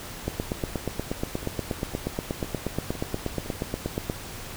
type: two click trains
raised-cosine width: 2 ms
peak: -13 / -23 dBFS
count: 33 / 5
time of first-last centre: 0.28-4.099 / 1.43-3.46 s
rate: 8.38 / 1.97 Hz
effects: added 93 Hz sine -48 dBFS peak until 4.56 s + pink hiss -39 dBFS RMS until 4.56 s